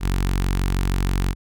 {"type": "tone with notch filter", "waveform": "sawtooth", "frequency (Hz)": 46.25, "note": "F#1", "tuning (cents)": 0, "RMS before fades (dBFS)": -21, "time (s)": [0, 1.35], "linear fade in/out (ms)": 50, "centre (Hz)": 560, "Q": 1.2, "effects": []}